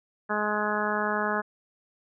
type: harmonic tone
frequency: 210.3 Hz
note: G#3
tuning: 22 cents sharp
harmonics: 1 / 2 / 3 / 4 / 5 / 6 / 7 / 8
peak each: -33 / -33 / -33 / -33 / -33 / -33 / -33 / -33 dBFS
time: 0.29-1.42 s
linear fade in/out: 20 ms
effects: none